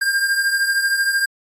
square beating tone pair, 1600 / 1613 Hz, G6 / G6, +35 / +49 cents, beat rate 13 Hz, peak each -18 / -24 dBFS, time 0.01-1.26 s, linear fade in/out 10 ms, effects AAC 64 kbps

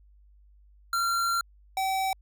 square tone pair in turn, 1373 / 766.6 Hz, F6 / G5, -30 / -39 cents, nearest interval minor seventh, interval 1009 cents, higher first, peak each -25 / -26 dBFS, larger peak first, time 0.93-1.41 / 1.77-2.13 s, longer first, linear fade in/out 2 ms, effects added 50 Hz sine -54 dBFS peak until 2.21 s

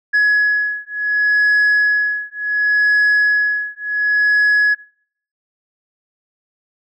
sine beating tone pair, 1684 / 1684.69 Hz, G#6 / G#6, +24 / +24 cents, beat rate 0.69 Hz, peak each -14 dBFS, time 0.13-4.75 s, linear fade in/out 20 ms, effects noise-tail reverb RT60 0.6 s tail -24 dB re dry + tanh soft clip ceiling -9 dBFS

